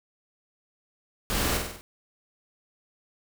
pink noise with echo, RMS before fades -28 dBFS, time 1.3-1.57 s, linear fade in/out 0 ms, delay 48 ms, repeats 5, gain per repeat -4 dB, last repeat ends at 1.81 s, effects none

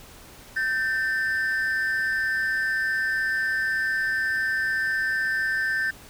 triangle ring-modulated tone, 1671 Hz, G#6, 10 cents sharp, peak -17 dBFS, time 0.56-5.91 s, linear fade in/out 10 ms, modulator 118 Hz, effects tanh soft clip ceiling -14 dBFS + pink hiss -47 dBFS RMS until 6.09 s

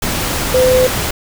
sine tone in noise, 510 Hz, C5, 44 cents flat, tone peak -8 dBFS, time 0.54-0.87 s, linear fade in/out 5 ms, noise pink, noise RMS -18 dBFS, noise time 0.02-1.11 s, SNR +7 dB, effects none

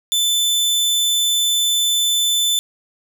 sawtooth tone, 3520 Hz, A7, in tune, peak -12 dBFS, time 0.12-2.59 s, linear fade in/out 0 ms, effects none

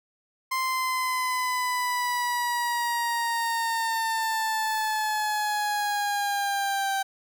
30% pulse linear sweep, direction down, 1046.5 to 778 Hz, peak -22 dBFS, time 0.51-7.03 s, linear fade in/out 10 ms, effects none

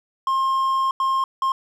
triangle tone bursts at uneven times, 1065 Hz, C6, 30 cents sharp, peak -16 dBFS, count 3, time 0.27-0.91 / 1-1.24 / 1.42-1.52 s, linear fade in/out 2 ms, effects none

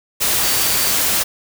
sine tone in noise, 4600 Hz, D8, 37 cents flat, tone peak -26 dBFS, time 0.42-0.92 s, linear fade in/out 20 ms, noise white, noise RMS -17 dBFS, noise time 0.2-1.24 s, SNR -12 dB, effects none

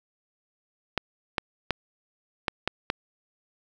clicks, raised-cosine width 0.3 ms, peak -8 dBFS, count 6, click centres 0.977 / 1.382 / 1.707 / 2.482 / 2.676 / 2.901 s, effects 8-bit

